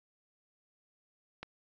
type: click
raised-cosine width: 0.3 ms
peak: -25 dBFS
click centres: 1.43 s
effects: resampled to 16000 Hz